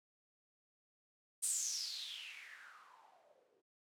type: noise with low-pass filter sweep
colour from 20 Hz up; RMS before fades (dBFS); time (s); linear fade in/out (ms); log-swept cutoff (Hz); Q
violet; -45; 1.42-3.62; 20; 9000 to 380; 6.7
effects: none